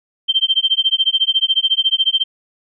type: tone with tremolo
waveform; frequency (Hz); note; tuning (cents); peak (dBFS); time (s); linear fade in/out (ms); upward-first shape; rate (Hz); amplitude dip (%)
sine; 3136; G7; 0; -9; 0.28-2.24; 20; sine; 14; 100
effects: none